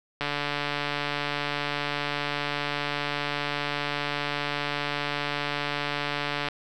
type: click train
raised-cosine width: 0.3 ms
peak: -12 dBFS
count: 911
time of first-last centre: 0.21-6.486 s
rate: 145 Hz
effects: none